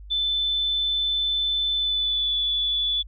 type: tone with pitch glide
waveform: sine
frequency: 3520 to 3452 Hz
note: A7 to A7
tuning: 0 to -34 cents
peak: -21 dBFS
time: 0.1-3.03 s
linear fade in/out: 20 ms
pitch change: -34 cents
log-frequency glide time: 1.75-2.36 s
effects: added 50 Hz sine -39 dBFS peak until 3.07 s